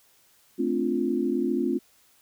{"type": "chord", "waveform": "sine", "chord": "D minor seventh", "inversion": "second", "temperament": "equal", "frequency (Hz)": [220, 261.6, 293.7, 349.2], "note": ["A3", "C4", "D4", "F4"], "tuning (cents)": [0, 0, 0, 0], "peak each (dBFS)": [-30, -27, -31, -27], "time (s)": [0.58, 1.79], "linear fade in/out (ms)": 20, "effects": ["white hiss -61 dBFS RMS until 2.21 s"]}